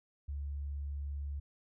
sine tone, 71.2 Hz, C#2, 47 cents sharp, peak -36 dBFS, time 0.28-1.4 s, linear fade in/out 10 ms, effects none

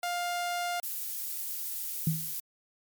sawtooth tone, 703 Hz, F5, 11 cents sharp, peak -26 dBFS, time 0.03-0.8 s, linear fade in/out 2 ms
violet noise, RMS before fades -35 dBFS, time 0.83-2.4 s, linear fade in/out 2 ms
sine tone with exponential decay, 159.8 Hz, D#3, 47 cents sharp, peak -21 dBFS, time 2.07-2.34 s, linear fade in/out 2 ms, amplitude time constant 58 ms
effects MP3 96 kbps

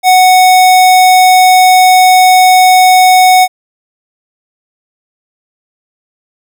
square tone, 740 Hz, F#5, in tune, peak -3 dBFS, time 0.03-3.48 s, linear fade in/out 50 ms, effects none

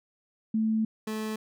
sine / 30% pulse tone pair in turn, 220 / 217.1 Hz, A3 / A3, 0 / -23 cents, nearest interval unison, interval 23 cents, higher first, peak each -23 / -28 dBFS, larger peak first, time 0.54-0.85 / 1.07-1.36 s, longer first, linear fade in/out 5 ms, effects none

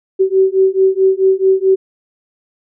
sine beating tone pair, 379.6 / 384.2 Hz, F#4 / G4, +44 / -35 cents, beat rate 4.6 Hz, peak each -12 dBFS, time 0.19-1.76 s, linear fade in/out 20 ms, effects none

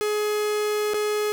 45% pulse tone with dropouts, 421 Hz, G#4, 24 cents sharp, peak -22 dBFS, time 0.01-1.32 s, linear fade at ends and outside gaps 0 ms, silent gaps 0.936-0.943 s, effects none

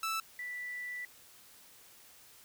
sawtooth / sine tone pair in turn, 1318.5 / 1971 Hz, E6 / B6, 0 / -4 cents, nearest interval perfect fifth, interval 696 cents, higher second, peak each -29 / -38 dBFS, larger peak first, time 0.03-0.2 / 0.39-1.05 s, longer second, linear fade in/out 2 ms, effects white hiss -58 dBFS RMS until 2.44 s

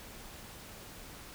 silence, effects pink hiss -49 dBFS RMS until 1.34 s

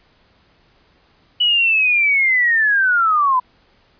sine linear sweep, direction down, 2960 to 987.8 Hz, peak -12 dBFS, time 1.4-3.4 s, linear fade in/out 10 ms, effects pink hiss -56 dBFS RMS until 3.99 s + resampled to 11025 Hz

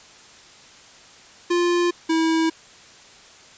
square tone pair in turn, 349.2 / 324.1 Hz, F4 / E4, 0 / -29 cents, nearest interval minor second, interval 129 cents, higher first, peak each -18 dBFS, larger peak neither, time 1.5-1.91 / 2.09-2.5 s, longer neither, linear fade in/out 10 ms, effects white hiss -47 dBFS RMS until 3.57 s + resampled to 16000 Hz

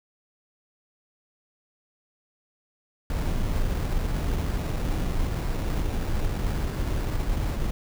brown noise with sample-and-hold, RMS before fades -26 dBFS, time 3.1-7.71 s, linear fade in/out 2 ms, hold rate 3150 Hz, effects none

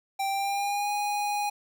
square tone with pitch glide, 784 to 823.9 Hz, G5 to G#5, 0 to -14 cents, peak -27 dBFS, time 0.19-1.5 s, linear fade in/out 10 ms, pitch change +86 cents, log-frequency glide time 0.3-0.9 s, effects 10-bit

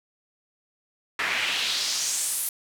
pink noise with band-pass filter sweep, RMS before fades -27 dBFS, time 1.19-2.49 s, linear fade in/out 2 ms, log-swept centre 1800 to 12000 Hz, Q 2.2, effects none

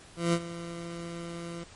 20% pulse tone with ADSR envelope, 170 Hz, F3, 46 cents flat, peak -17 dBFS, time 0.16-1.64 s, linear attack 170 ms, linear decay 60 ms, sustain -15 dB, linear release 8 ms, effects pink hiss -52 dBFS RMS until 1.75 s + MP3 48 kbps

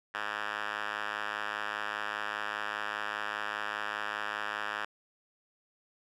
5% pulse tone with band-pass filter, 105 Hz, G#2, 19 cents sharp, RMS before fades -36 dBFS, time 0.14-4.85 s, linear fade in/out 5 ms, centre 1800 Hz, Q 3.5, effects none

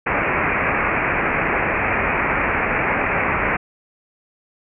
white low-pass noise, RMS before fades -20 dBFS, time 0.06-3.57 s, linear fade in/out 10 ms, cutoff 2500 Hz, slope 96 dB/octave, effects none

